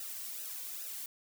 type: noise with flanger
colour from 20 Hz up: blue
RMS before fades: -42 dBFS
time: 0-1.06 s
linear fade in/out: 2 ms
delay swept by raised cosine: 0.9 to 2.4 ms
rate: 2.4 Hz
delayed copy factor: -0.8
effects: none